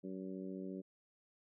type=harmonic tone; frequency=94.5 Hz; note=F#2; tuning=37 cents sharp; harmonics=2 / 3 / 4 / 5 / 6; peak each=-45 / -47 / -48 / -55 / -55 dBFS; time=0.03-0.82 s; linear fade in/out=20 ms; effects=none